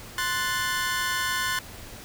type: chord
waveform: sawtooth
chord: F# diminished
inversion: second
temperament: equal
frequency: 1046.5 / 1480 / 1760 Hz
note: C6 / F#6 / A6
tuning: 0 / 0 / 0 cents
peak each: -26 dBFS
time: 0.18-1.59 s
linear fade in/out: 2 ms
effects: added 107 Hz sine -50 dBFS peak until 2.04 s + pink hiss -43 dBFS RMS until 2.04 s